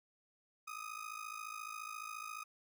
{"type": "ring-modulated tone", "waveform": "30% pulse", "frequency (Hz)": 1248, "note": "D#6", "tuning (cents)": 5, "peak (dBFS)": -38, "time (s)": [0.67, 2.44], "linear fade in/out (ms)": 10, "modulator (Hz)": 27.2, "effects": []}